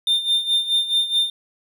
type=tone with tremolo; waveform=triangle; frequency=3608 Hz; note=A7; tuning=43 cents sharp; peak=-13 dBFS; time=0.07-1.3 s; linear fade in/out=2 ms; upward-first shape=sine; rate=4.7 Hz; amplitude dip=75%; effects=none